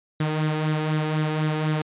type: tone with flanger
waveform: sawtooth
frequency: 154.6 Hz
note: D#3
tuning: 11 cents flat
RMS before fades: -24 dBFS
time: 0.2-1.82 s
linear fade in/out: 5 ms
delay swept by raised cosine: 0.54 to 2.44 ms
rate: 4 Hz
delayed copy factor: +0.5
effects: resampled to 8000 Hz